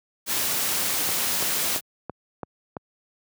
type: noise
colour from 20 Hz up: white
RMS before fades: -25 dBFS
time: 0.26-1.81 s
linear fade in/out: 50 ms
type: click train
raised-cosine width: 1 ms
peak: -17 dBFS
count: 6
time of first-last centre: 1.09-2.768 s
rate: 2.98 Hz
effects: high-pass 100 Hz 12 dB/octave